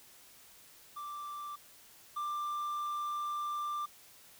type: tone pair in turn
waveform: triangle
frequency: 1174.7 / 1184.9 Hz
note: D6 / D6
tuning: 0 / +15 cents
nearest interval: unison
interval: 15 cents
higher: second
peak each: -38 / -32 dBFS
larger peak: second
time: 0.96-1.56 / 2.16-3.86 s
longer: second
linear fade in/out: 10 ms
effects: white hiss -58 dBFS RMS until 4.39 s